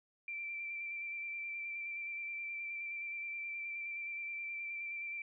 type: tone with vibrato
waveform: sine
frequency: 2349 Hz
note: D7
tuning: in tune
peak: -39 dBFS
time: 0.28-5.22 s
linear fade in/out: 2 ms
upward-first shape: square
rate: 9.5 Hz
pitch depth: 15 cents each way
effects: none